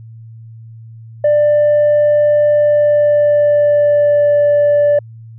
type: tone with pitch glide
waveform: sine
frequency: 592 to 583.8 Hz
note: D5 to D5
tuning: +14 to -10 cents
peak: -6 dBFS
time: 1.24-4.99 s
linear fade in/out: 5 ms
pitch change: -24 cents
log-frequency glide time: 2.51-4.36 s
effects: tanh soft clip ceiling -6 dBFS + added 113 Hz sine -32 dBFS peak until 5.38 s